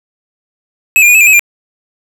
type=tone with pitch steps; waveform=square; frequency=2578 / 2403 / 2453 / 2592 / 2402 / 2559 / 2393 Hz; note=E7 / D7 / D#7 / E7 / D7 / D#7 / D7; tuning=-39 / +39 / -25 / -30 / +38 / +48 / +32 cents; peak=-4 dBFS; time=0.96-1.394 s; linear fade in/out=0 ms; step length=62 ms; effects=none